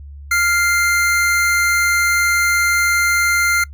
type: tone pair together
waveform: square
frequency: 1396.9 / 2093 Hz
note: F6 / C7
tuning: 0 / 0 cents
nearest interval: perfect fifth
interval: 700 cents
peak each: -17 dBFS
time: 0.31-3.64 s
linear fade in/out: 5 ms
effects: noise-tail reverb RT60 0.1 s tail -23 dB re dry + added 71 Hz sine -32 dBFS peak until 3.73 s